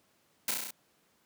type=noise with echo; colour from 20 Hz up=white; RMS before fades=-30 dBFS; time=0.48-0.51 s; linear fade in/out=2 ms; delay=33 ms; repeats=6; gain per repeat=-2 dB; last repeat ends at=0.708 s; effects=pink hiss -69 dBFS RMS until 1.25 s + high-pass 150 Hz 12 dB/octave